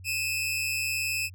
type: tone pair together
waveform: sawtooth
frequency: 2500 / 2639 Hz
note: D#7 / E7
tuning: +8 / +1 cents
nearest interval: minor second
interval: 93 cents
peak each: -28 / -26 dBFS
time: 0.04-1.3 s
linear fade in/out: 50 ms
effects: added 92 Hz sine -43 dBFS peak until 1.34 s